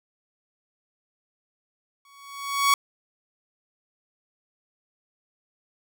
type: tone with exponential growth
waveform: sawtooth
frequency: 1120 Hz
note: C#6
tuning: 18 cents sharp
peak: -11 dBFS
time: 2.05-2.74 s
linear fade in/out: 2 ms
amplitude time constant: 150 ms
effects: none